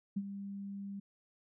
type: tone with ADSR envelope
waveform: sine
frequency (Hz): 198.8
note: G3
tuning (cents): +25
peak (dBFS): -30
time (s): 0.16-1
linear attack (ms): 11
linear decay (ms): 48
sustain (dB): -10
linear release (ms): 8
effects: none